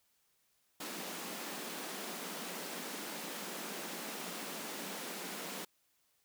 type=high-pass noise; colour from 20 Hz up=pink; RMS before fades=-43 dBFS; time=0.8-5.65 s; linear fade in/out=5 ms; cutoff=170 Hz; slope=96 dB/octave; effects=white hiss -75 dBFS RMS until 6.24 s